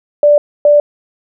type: tone pair in turn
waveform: sine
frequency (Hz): 587.3 / 587.3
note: D5 / D5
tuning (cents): 0 / 0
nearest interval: unison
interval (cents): 0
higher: neither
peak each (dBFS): -4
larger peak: neither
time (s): 0.23-0.38 / 0.65-0.8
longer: neither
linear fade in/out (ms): 2
effects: none